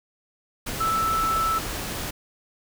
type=tone in noise; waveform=sine; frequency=1318.5 Hz; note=E6; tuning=in tune; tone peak=-21 dBFS; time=0.8-1.59 s; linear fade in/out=10 ms; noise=pink; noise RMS=-31 dBFS; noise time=0.66-2.11 s; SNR=+7 dB; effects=none